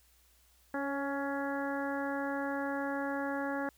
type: harmonic tone with a mistuned harmonic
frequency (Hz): 279.5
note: C#4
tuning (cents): +14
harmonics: 1 / 2 / 3 / 4 / 5 / 6 / 7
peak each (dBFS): -36 / -38 / -40 / -45 / -43 / -41 / -52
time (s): 0.74-3.69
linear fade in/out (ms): 2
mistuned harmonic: 2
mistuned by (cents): -18
effects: added 60 Hz sine -67 dBFS peak until 3.77 s + white hiss -67 dBFS RMS until 3.77 s